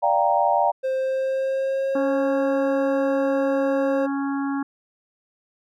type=chord; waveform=sine; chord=G minor seventh; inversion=second; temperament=equal; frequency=587.3 / 698.5 / 784 / 932.3 Hz; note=D5 / F5 / G5 / Bb5; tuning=0 / 0 / 0 / 0 cents; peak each=-23 / -22 / -22 / -22 dBFS; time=0.02-0.72 s; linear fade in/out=20 ms
type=tone with pitch glide; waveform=triangle; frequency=525 to 540.7 Hz; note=C5 to C#5; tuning=+6 to -43 cents; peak=-19 dBFS; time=0.83-4.07 s; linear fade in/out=20 ms; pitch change=+51 cents; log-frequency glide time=0.95-1.92 s
type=harmonic tone; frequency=277.2 Hz; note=C#4; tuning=in tune; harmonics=1 / 3 / 4 / 5 / 6; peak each=-23 / -33 / -35 / -37 / -39 dBFS; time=1.95-4.63 s; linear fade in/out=5 ms
effects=none